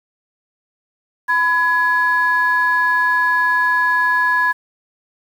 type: tone pair together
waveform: sine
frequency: 1000 / 1681.8 Hz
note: B5 / G#6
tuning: +21 / +21 cents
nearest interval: major sixth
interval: 900 cents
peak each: -16 / -14 dBFS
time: 1.28-4.53 s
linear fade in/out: 20 ms
effects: tanh soft clip ceiling -7 dBFS + 7-bit